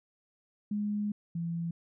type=tone pair in turn; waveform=sine; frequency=207.7 / 168.41 Hz; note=G#3 / E3; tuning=0 / +37 cents; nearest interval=major third; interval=363 cents; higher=first; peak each=-29 / -31 dBFS; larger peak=first; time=0.71-1.12 / 1.35-1.71 s; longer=first; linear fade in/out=5 ms; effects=none